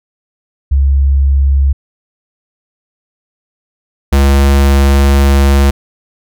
sine / square tone pair in turn, 68.7 / 69.3 Hz, C#2 / C#2, -15 / 0 cents, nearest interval unison, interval 15 cents, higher second, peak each -6 dBFS, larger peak neither, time 0.71-1.73 / 4.12-5.71 s, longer second, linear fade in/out 10 ms, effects none

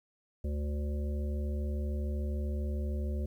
harmonic tone, 73 Hz, D2, 10 cents flat, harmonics 1 / 3 / 5 / 7 / 8, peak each -31 / -41 / -45 / -48 / -49 dBFS, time 0.44-3.26 s, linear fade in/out 5 ms, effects 11-bit

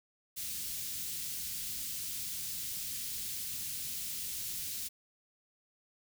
white band-stop noise, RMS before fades -39 dBFS, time 0.36-4.89 s, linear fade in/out 20 ms, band 180 to 3300 Hz, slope 12 dB/octave, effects none

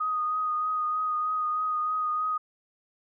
sine tone with vibrato, 1244 Hz, D#6, 1 cent flat, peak -25 dBFS, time 0-2.38 s, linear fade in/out 10 ms, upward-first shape triangle, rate 3.2 Hz, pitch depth 22 cents each way, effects none

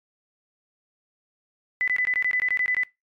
sine tone bursts, 2000 Hz, B6, 21 cents sharp, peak -20 dBFS, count 12, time 1.81-2.834 s, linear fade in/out 0 ms, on 67 ms, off 20 ms, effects noise-tail reverb RT60 0.2 s tail -22 dB re dry + MP3 96 kbps

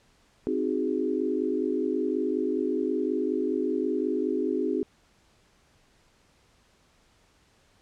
sine chord, Ab dominant seventh, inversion first, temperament equal, 261.6 / 311.1 / 370 / 415.3 Hz, C4 / Eb4 / Gb4 / Ab4, 0 / 0 / 0 / 0 cents, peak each -30 dBFS, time 0.47-4.83 s, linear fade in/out 0 ms, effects pink hiss -63 dBFS RMS until 7.81 s + low-pass 8000 Hz 12 dB/octave

